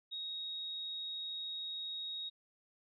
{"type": "tone", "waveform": "sine", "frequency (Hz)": 3767, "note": "A#7", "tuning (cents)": 17, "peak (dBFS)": -39, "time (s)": [0.11, 2.3], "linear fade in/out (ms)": 20, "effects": []}